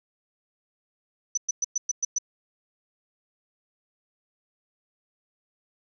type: tone bursts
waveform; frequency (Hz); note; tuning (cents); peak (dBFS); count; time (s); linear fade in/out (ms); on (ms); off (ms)
sine; 5980; F#8; +17; -22; 7; 1.35-2.185; 5; 25; 110
effects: none